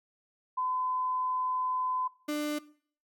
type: tone pair in turn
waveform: sine / 35% pulse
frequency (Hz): 1016 / 297.9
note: B5 / D4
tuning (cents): +49 / +25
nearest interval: octave + major sixth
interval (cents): 2124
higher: first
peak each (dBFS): -28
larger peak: neither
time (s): 0.57-2.08 / 2.28-2.59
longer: first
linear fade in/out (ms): 10
effects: noise-tail reverb RT60 0.5 s tail -19 dB re dry